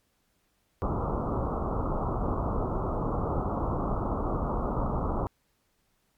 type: low-pass noise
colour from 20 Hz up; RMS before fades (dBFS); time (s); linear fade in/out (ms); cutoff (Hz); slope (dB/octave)
pink; -29; 0.82-5.27; 0; 1300; 96
effects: pink hiss -72 dBFS RMS until 6.17 s + MP3 96 kbps